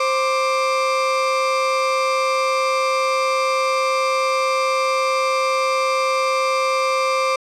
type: tone pair together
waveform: 35% pulse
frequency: 526 / 1180.8 Hz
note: C5 / D6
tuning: +9 / +9 cents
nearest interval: octave + major second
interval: 1400 cents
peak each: -18 dBFS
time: 0-7.36 s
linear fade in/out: 5 ms
effects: low-pass 6000 Hz 12 dB/octave